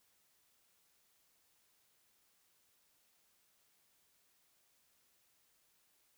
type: silence
effects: white hiss -74 dBFS RMS until 6.17 s